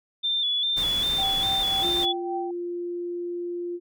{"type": "tone with vibrato", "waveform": "sine", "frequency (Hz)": 3500, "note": "A7", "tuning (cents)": -10, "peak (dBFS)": -22, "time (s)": [0.23, 2.13], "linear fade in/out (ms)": 20, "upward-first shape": "square", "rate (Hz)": 2.5, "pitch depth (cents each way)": 41}
{"type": "noise", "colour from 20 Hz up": "pink", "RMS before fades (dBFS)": -35, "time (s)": [0.76, 2.06], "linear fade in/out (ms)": 20}
{"type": "tone with tremolo", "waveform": "sine", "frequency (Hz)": 777, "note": "G5", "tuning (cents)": -16, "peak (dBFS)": -27, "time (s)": [1.18, 2.51], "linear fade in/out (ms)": 5, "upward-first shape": "triangle", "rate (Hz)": 3.6, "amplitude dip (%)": 70}
{"type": "tone", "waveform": "sine", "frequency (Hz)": 349.2, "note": "F4", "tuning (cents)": 0, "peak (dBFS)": -28, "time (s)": [1.81, 3.8], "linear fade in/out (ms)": 50}
{"effects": []}